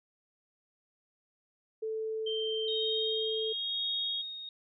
sine tone, 440 Hz, A4, in tune, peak -32 dBFS, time 1.82-3.53 s, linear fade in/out 10 ms
sine tone with pitch glide, 3136 to 3305 Hz, G7 to G#7, 0 to -9 cents, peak -34 dBFS, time 2.26-4.22 s, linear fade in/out 10 ms, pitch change +91 cents, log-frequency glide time 2.7-3.82 s
sine tone with tremolo, 3729 Hz, A#7, in tune, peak -32 dBFS, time 2.68-4.49 s, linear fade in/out 2 ms, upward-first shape sine, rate 1 Hz, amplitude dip 60%
effects none

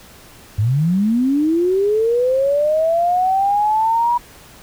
sine linear sweep, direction up, 97 to 970 Hz, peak -13 dBFS, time 0.58-4.18 s, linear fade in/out 10 ms, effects pink hiss -43 dBFS RMS until 4.62 s

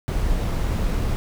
brown noise, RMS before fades -22 dBFS, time 0.08-1.16 s, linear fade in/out 0 ms, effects none

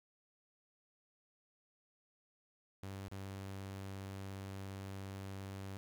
sawtooth tone with dropouts, 97.2 Hz, G2, 14 cents flat, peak -40 dBFS, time 2.83-5.77 s, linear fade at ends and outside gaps 0 ms, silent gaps 3.082-3.115 s, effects 12-bit

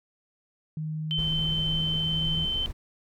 sine tone with pitch glide, 155.56 to 158.19 Hz, D#3 to D#3, 0 to +29 cents, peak -29 dBFS, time 0.77-2.45 s, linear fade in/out 2 ms, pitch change +29 cents, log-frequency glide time 0.93-2.33 s
sine tone, 3082 Hz, G7, 30 cents flat, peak -26 dBFS, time 1.11-2.66 s, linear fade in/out 0 ms
brown noise, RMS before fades -35 dBFS, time 1.17-2.73 s, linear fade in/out 20 ms
effects none

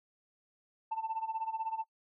sine tone with tremolo, 890 Hz, A5, 20 cents sharp, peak -29 dBFS, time 0.91-1.84 s, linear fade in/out 10 ms, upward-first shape sine, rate 16 Hz, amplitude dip 85%, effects noise-tail reverb RT60 0.1 s tail -21 dB re dry + tanh soft clip ceiling -28 dBFS

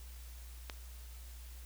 click, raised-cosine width 0.2 ms, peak -23 dBFS, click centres 0.698 s, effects added 60 Hz sine -47 dBFS peak until 1.65 s + white hiss -58 dBFS RMS until 1.65 s

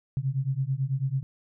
sine beating tone pair, 129.9 / 139 Hz, C3 / C#3, -12 / +5 cents, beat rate 9.1 Hz, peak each -28 dBFS, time 0.17-1.23 s, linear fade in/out 0 ms, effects none

